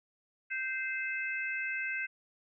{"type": "harmonic tone", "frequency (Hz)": 520, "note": "C5", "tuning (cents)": -11, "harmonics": [3, 4, 5], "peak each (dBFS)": [-36, -37, -38], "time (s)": [0.5, 2.07], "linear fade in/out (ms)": 20, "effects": []}